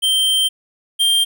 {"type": "tone pair in turn", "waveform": "square", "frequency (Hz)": [3136, 3180], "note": ["G7", "G7"], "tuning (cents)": [0, 24], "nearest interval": "unison", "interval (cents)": 24, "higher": "second", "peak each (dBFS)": [-14, -13], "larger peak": "second", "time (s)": [[0.02, 0.49], [0.99, 1.25]], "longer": "first", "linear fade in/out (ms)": 20, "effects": []}